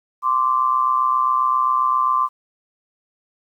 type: tone pair together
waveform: sine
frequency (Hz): 1041 / 1168.5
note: C6 / D6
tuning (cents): -9 / -9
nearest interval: major second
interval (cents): 200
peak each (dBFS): -18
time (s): 0.22-2.29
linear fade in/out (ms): 50
effects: 9-bit